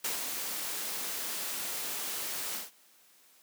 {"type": "noise with ADSR envelope", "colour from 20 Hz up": "white", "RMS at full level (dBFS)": -32, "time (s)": [0.04, 2.71], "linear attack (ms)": 6, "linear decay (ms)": 130, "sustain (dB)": -4, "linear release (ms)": 160, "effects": ["white hiss -62 dBFS RMS until 3.42 s", "high-pass 200 Hz 12 dB/octave"]}